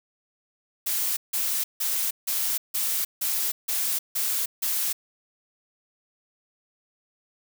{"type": "noise bursts", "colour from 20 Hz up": "blue", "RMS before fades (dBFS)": -26, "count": 9, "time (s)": [0.86, 4.93], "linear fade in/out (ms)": 10, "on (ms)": 310, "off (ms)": 160, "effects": []}